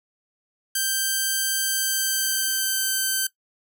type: tone with pitch glide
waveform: 5% pulse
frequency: 1568 to 1547.3 Hz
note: G6 to G6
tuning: 0 to -23 cents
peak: -11 dBFS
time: 0.75-3.27 s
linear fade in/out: 5 ms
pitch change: -23 cents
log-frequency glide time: 1.62-3.04 s
effects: noise-tail reverb RT60 0.1 s tail -19 dB re dry